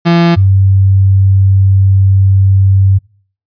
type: tone pair in turn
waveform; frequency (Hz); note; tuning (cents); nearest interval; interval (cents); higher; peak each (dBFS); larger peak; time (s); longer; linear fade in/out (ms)
35% pulse / sine; 170 / 96.8; F3 / G2; -46 / -21; minor seventh; 975; first; -4; neither; 0.05-0.36 / 0.36-2.99; second; 20
effects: noise-tail reverb RT60 0.5 s tail -26 dB re dry + resampled to 11025 Hz